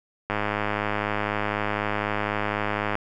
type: click train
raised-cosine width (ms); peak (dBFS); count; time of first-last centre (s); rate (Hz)
0.5; -10; 277; 0.3-2.954; 104
effects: none